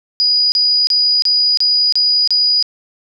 sine tone bursts, 4916 Hz, D#8, 22 cents flat, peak -10 dBFS, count 7, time 0.2-2.626 s, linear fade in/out 0 ms, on 320 ms, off 31 ms, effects none

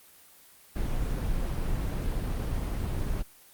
brown noise, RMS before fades -29 dBFS, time 0.75-3.23 s, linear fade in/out 20 ms, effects white hiss -55 dBFS RMS until 3.53 s + Opus 24 kbps

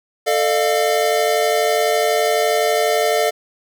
square tone cluster, 443.5 / 606 / 698 Hz, A4 / D#5 / F5, +14 / -46 / -1 cents, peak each -20 dBFS, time 0.26-3.31 s, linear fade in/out 20 ms, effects none

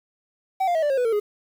triangle tone with pitch steps, 763 / 699.7 / 641.6 / 588.4 / 539.5 / 494.7 / 453.7 / 416 Hz, G5 / F5 / E5 / D5 / C#5 / B4 / A#4 / G#4, -47 / +3 / -47 / +3 / -47 / +3 / -47 / +3 cents, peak -17 dBFS, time 0.6-1.2 s, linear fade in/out 10 ms, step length 75 ms, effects 8-bit

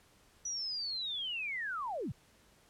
sine linear sweep, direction down, 5920 to 82.3 Hz, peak -35 dBFS, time 0.45-2.12 s, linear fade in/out 5 ms, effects pink hiss -65 dBFS RMS until 2.69 s + low-pass 12000 Hz 12 dB/octave

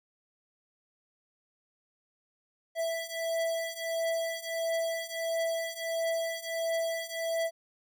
square beating tone pair, 659.3 / 660.8 Hz, E5 / E5, 0 / +4 cents, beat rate 1.5 Hz, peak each -35 / -33 dBFS, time 2.75-7.51 s, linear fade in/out 50 ms, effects none

